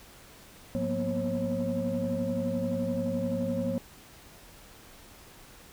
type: tone cluster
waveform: sine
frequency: 105.7 / 180 / 234.9 / 246.5 / 541 Hz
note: G#2 / F#3 / A#3 / B3 / C#5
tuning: +31 / -47 / +13 / -3 / -42 cents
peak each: -37 / -33 / -32 / -33 / -31 dBFS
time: 0.75-3.78 s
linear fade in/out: 0 ms
effects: tanh soft clip ceiling -21 dBFS + pink hiss -52 dBFS RMS until 5.72 s